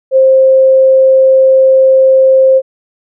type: tone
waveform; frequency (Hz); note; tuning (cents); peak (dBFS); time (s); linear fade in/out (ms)
sine; 528; C5; +16; -3; 0.11-2.62; 50
effects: none